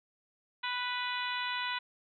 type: harmonic tone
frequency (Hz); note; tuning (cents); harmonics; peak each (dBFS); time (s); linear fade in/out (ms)
493.9; B4; 0; 2 / 3 / 4 / 5 / 6 / 7 / 8; -37 / -39 / -40 / -41 / -42 / -42 / -43; 0.63-1.79; 10
effects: none